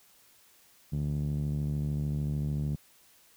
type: tone with low-pass filter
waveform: 5% pulse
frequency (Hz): 73.42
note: D2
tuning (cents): 0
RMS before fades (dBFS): -31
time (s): 0.92-2.76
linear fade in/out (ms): 10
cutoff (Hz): 160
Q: 2.5
effects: white hiss -61 dBFS RMS until 3.36 s